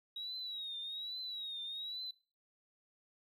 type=tone with vibrato; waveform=triangle; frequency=3821 Hz; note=A#7; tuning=42 cents sharp; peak=-37 dBFS; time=0.16-2.11 s; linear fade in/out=5 ms; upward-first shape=triangle; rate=1.2 Hz; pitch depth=110 cents each way; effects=noise-tail reverb RT60 0.4 s tail -25 dB re dry + tanh soft clip ceiling -38 dBFS